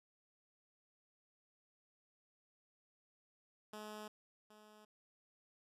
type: tone with echo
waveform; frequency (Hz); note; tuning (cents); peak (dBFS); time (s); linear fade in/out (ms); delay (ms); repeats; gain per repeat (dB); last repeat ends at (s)
10% pulse; 212.6; G#3; +41; -39; 3.73-4.08; 5; 770; 1; -13; 4.85
effects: resampled to 32000 Hz